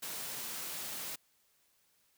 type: high-pass noise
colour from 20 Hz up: white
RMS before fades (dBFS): -41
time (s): 0.02-1.16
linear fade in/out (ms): 10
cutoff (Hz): 110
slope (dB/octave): 96
effects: white hiss -72 dBFS RMS until 2.17 s